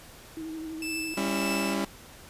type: tone with vibrato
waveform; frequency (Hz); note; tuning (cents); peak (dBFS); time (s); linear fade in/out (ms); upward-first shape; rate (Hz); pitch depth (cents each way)
sine; 319; D#4; +43; -34; 0.37-1.14; 0; sine; 12; 34
type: tone with tremolo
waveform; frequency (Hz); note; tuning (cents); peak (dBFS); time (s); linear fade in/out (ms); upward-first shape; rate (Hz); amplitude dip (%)
sawtooth; 2637; E7; 0; -27; 0.82-1.74; 2; triangle; 1.8; 65
type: chord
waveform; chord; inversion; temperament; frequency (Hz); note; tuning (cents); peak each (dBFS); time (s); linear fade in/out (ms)
sawtooth; C# diminished; second; just; 199.57 / 277.2 / 332.6; G3 / C#4 / E4; +31 / 0 / +16; -26 / -28 / -29; 1.17-1.85; 5
effects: pink hiss -49 dBFS RMS until 2.29 s + resampled to 32000 Hz